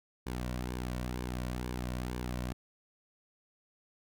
sawtooth tone with flanger, 61.74 Hz, B1, in tune, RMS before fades -37 dBFS, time 0.26-2.53 s, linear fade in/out 10 ms, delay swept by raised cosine 1.5 to 2.44 ms, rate 2.1 Hz, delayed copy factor -0.5, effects none

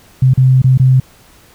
sine tone with dropouts, 130 Hz, C3, 11 cents flat, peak -5 dBFS, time 0.22-1 s, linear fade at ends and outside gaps 5 ms, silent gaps 0.337-0.375 / 0.619-0.642 / 0.776-0.797 s, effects pink hiss -45 dBFS RMS until 1.54 s

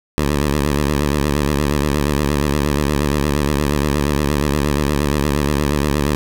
10% pulse tone with vibrato, 72.5 Hz, D2, 22 cents flat, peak -7 dBFS, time 0.18-6.15 s, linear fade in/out 0 ms, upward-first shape sine, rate 8.5 Hz, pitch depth 91 cents each way, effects none

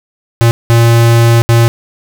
square tone bursts at uneven times, 116.54 Hz, A#2, in tune, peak -5 dBFS, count 3, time 0.41-0.51 / 0.7-1.42 / 1.49-1.68 s, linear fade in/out 0 ms, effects none

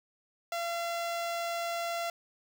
sawtooth tone with notch filter, 682 Hz, F5, 41 cents flat, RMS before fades -34 dBFS, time 0.52-2.1 s, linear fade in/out 2 ms, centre 11000 Hz, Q 1.9, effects none

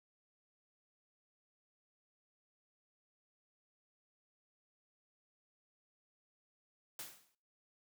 white noise with exponential decay, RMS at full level -43 dBFS, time 6.99-7.35 s, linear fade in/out 2 ms, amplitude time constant 78 ms, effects noise-tail reverb RT60 0.6 s tail -26 dB re dry + high-pass 100 Hz 12 dB/octave

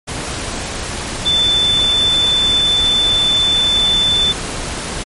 sine tone in noise, 3520 Hz, A7, in tune, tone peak -11 dBFS, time 1.25-4.33 s, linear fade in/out 20 ms, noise pink, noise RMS -23 dBFS, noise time 0.07-5.04 s, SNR +9 dB, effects MP3 48 kbps

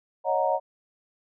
sine chord, D# minor seventh, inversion third, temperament equal with one note detuned, 554.4 / 622.3 / 732.8 / 932.3 Hz, C#5 / D#5 / F#5 / A#5, 0 / 0 / -17 / 0 cents, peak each -27 dBFS, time 0.24-0.6 s, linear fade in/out 50 ms, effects none

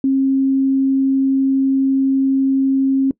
sine tone, 268.8 Hz, C4, 47 cents sharp, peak -12 dBFS, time 0.04-3.11 s, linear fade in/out 2 ms, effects noise-tail reverb RT60 0.1 s tail -21 dB re dry

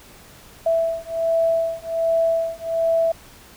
sine beating tone pair, 659.3 / 660.6 Hz, E5 / E5, 0 / +4 cents, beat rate 1.3 Hz, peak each -21 dBFS, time 0.66-3.12 s, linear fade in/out 5 ms, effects pink hiss -46 dBFS RMS until 3.56 s

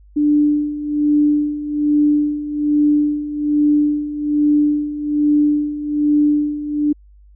sine tone with tremolo, 295.9 Hz, D4, 13 cents sharp, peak -10 dBFS, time 0.16-6.93 s, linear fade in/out 10 ms, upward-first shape sine, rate 1.2 Hz, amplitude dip 75%, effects added 50 Hz sine -43 dBFS peak until 7.35 s

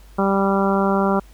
harmonic tone, 196 Hz, G3, in tune, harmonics 1 / 2 / 3 / 4 / 5 / 6 / 7, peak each -19 / -22 / -24 / -25 / -26 / -27 / -27 dBFS, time 0.18-1.2 s, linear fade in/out 10 ms, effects added 50 Hz sine -42 dBFS peak until 1.33 s + pink hiss -53 dBFS RMS until 1.33 s

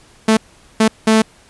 sawtooth tone bursts at uneven times, 220 Hz, A3, in tune, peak -5 dBFS, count 3, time 0.28-0.37 / 0.8-0.88 / 1.07-1.22 s, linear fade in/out 5 ms, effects pink hiss -48 dBFS RMS until 1.49 s + resampled to 24000 Hz

